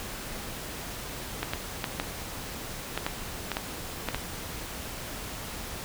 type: clicks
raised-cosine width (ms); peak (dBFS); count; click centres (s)
0.3; -12; 10; 1.43 / 1.535 / 1.842 / 1.999 / 2.976 / 3.065 / 3.517 / 3.569 / 4.087 / 4.146
effects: pink hiss -38 dBFS RMS until 5.84 s